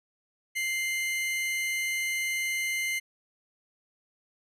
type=tone pair together; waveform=45% pulse; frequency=2093 / 2960 Hz; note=C7 / F#7; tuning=0 / 0 cents; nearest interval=tritone; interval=600 cents; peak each=-28 / -38 dBFS; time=0.55-3 s; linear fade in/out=20 ms; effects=resampled to 32000 Hz